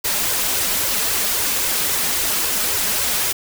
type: noise with flanger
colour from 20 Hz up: white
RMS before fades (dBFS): -20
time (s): 0.04-3.33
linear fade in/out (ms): 10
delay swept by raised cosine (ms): 1.9 to 4.9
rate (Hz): 3.7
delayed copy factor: +0.65
effects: none